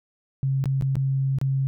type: tone with dropouts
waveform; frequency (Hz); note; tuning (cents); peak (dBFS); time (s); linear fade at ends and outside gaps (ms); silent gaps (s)
sine; 135; C#3; -45; -20; 0.43-1.67; 0; 0.64-0.657 / 0.811-0.823 / 0.955-0.967 / 1.386-1.414
effects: none